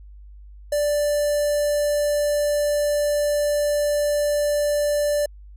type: tone with notch filter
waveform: square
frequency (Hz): 587.3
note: D5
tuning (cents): 0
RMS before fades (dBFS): -21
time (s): 0.72-5.26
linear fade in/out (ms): 5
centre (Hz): 2500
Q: 0.6
effects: added 50 Hz sine -40 dBFS peak until 5.56 s + resampled to 32000 Hz